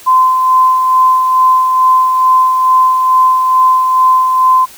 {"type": "tone with tremolo", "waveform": "sine", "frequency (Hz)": 1030, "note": "C6", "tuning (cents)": -28, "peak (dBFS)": -4, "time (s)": [0.06, 4.66], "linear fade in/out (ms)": 20, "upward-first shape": "sine", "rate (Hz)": 2.3, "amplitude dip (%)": 40, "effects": ["white hiss -36 dBFS RMS until 4.77 s"]}